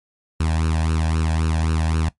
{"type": "tone with flanger", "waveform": "sawtooth", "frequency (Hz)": 80, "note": "D#2", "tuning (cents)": 49, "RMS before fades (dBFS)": -20, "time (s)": [0.4, 2.09], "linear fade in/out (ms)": 5, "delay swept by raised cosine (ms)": [0.72, 1.22], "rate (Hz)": 3.8, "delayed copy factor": 0.8, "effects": ["noise-tail reverb RT60 0.1 s tail -17 dB re dry", "MP3 48 kbps"]}